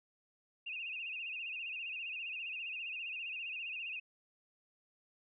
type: tone with vibrato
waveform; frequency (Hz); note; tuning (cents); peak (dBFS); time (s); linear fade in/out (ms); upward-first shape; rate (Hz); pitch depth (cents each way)
sine; 2637; E7; 0; -39; 0.66-4; 10; sine; 15; 110
effects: none